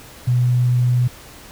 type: tone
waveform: sine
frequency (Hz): 123.47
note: B2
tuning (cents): 0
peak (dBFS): -13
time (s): 0.27-1.08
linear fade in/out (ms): 10
effects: pink hiss -41 dBFS RMS until 1.51 s